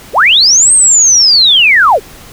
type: linear two-way sweep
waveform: sine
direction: up then down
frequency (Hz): 317.5 to 8570 to 347.9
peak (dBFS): -3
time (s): 0.13-2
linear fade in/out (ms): 50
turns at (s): 0.73
effects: pink hiss -34 dBFS RMS until 2.32 s